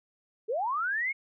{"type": "linear sweep", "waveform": "sine", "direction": "up", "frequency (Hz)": [402.3, 2217], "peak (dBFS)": -27, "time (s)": [0.48, 1.13], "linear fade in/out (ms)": 20, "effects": []}